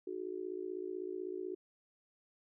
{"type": "tone with amplitude modulation", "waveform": "sine", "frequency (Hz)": 370, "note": "F#4", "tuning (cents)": 0, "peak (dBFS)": -34, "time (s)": [0.07, 1.55], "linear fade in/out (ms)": 5, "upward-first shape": "sine", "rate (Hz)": 56, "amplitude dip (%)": 95, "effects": []}